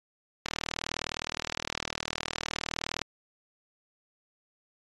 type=click train; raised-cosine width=0.2 ms; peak=-12 dBFS; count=102; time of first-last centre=0.46-3.017 s; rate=39.5 Hz; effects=AAC 32 kbps